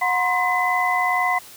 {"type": "tone cluster", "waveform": "sine", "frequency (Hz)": [728, 970, 1052, 2018], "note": ["F#5", "B5", "C6", "B6"], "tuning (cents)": [-28, -31, 9, 37], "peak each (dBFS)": [-22, -28, -23, -22], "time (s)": [0.01, 1.39], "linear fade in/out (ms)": 10, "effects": ["white hiss -43 dBFS RMS until 1.56 s"]}